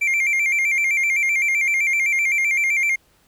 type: tone with vibrato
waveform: triangle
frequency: 2231 Hz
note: C#7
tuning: 11 cents sharp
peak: -15 dBFS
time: 0.01-2.96 s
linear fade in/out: 10 ms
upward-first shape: square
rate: 7.8 Hz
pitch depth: 83 cents each way
effects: pink hiss -59 dBFS RMS until 3.27 s